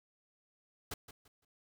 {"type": "noise with echo", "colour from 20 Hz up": "pink", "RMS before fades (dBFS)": -40, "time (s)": [0.91, 0.94], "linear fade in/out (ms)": 5, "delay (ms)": 170, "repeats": 3, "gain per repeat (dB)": -12, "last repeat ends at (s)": 1.45, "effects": []}